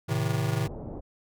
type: chord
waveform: square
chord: A diminished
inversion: none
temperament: just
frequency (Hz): 110 / 132 / 158.4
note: A2 / C3 / Eb3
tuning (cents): 0 / +16 / +31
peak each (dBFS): -30 / -30 / -31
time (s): 0.08-0.68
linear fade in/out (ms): 20
type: low-pass noise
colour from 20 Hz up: pink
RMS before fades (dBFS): -38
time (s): 0.64-1.01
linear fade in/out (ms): 20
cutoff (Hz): 710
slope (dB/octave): 24
effects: none